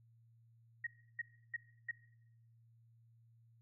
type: tone bursts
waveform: sine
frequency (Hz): 1882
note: A#6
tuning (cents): +16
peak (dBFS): -37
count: 4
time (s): 0.84-1.912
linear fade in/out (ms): 5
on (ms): 28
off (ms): 320
effects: noise-tail reverb RT60 0.8 s tail -18 dB re dry + added 115 Hz sine -64 dBFS peak until 3.61 s